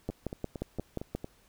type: two click trains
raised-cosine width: 2 ms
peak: -24 / -19 dBFS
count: 6 / 7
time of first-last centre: 0.1-1.244 / 0.09-1.15 s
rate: 4.37 / 5.66 Hz
effects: pink hiss -64 dBFS RMS until 1.48 s